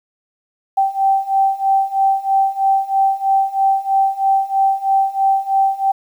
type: beating tone pair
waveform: sine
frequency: 777 / 780.1 Hz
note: G5 / G5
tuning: -16 / -9 cents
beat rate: 3.1 Hz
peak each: -17 / -15 dBFS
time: 0.77-5.92 s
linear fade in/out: 10 ms
effects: 8-bit